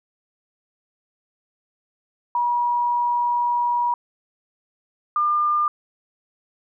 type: tone pair in turn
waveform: sine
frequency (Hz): 962 / 1201.7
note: B5 / D6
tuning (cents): -46 / +39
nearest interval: major third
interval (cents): 385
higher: second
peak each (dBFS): -18 / -17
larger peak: second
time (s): 2.35-3.94 / 5.16-5.68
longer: first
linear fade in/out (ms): 2
effects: none